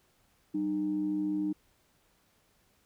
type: tone pair together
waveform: sine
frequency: 191.3 / 305.1 Hz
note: G3 / D#4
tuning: -42 / -34 cents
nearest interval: minor sixth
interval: 808 cents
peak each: -36 / -28 dBFS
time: 0.54-1.53 s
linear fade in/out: 10 ms
effects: tanh soft clip ceiling -22 dBFS + pink hiss -69 dBFS RMS until 2.85 s